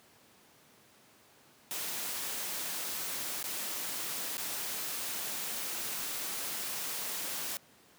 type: noise with dropouts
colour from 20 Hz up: white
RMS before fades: -37 dBFS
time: 1.71-7.57 s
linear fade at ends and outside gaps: 0 ms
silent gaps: 3.428-3.441 / 4.37-4.38 s
effects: pink hiss -61 dBFS RMS until 7.98 s + high-pass 150 Hz 12 dB/octave